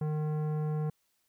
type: tone with tanh clipping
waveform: sine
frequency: 152.8 Hz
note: D#3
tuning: 31 cents flat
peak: -31 dBFS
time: 0.01-0.9 s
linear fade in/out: 5 ms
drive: 14 dB
effects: white hiss -75 dBFS RMS until 1.28 s